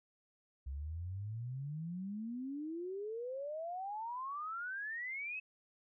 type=exponential sweep; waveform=sine; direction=up; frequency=65.41 to 2609 Hz; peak=-39 dBFS; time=0.66-5.4 s; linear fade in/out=10 ms; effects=none